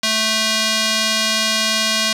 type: tone with band-pass filter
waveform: square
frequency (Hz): 219.3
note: A3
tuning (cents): -6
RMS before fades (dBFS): -18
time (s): 0.03-2.13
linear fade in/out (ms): 5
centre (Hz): 4400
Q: 1.2
effects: none